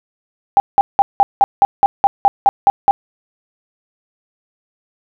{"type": "tone bursts", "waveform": "sine", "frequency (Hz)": 799, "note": "G5", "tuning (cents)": 33, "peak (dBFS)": -5, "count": 12, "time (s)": [0.57, 2.91], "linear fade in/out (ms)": 0, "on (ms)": 30, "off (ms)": 180, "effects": []}